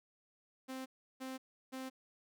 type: tone bursts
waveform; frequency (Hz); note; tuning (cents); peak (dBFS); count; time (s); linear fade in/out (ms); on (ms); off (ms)
sawtooth; 261.6; C4; 0; -38; 3; 0.68-1.9; 20; 180; 340
effects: none